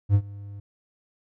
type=tone with ADSR envelope; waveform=triangle; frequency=100.9 Hz; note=G#2; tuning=49 cents flat; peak=-11 dBFS; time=0.09-0.6 s; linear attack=55 ms; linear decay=67 ms; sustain=-23 dB; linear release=5 ms; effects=none